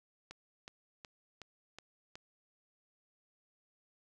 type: click train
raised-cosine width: 0.2 ms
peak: -30 dBFS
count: 6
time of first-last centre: 0.31-2.155 s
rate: 2.71 Hz
effects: none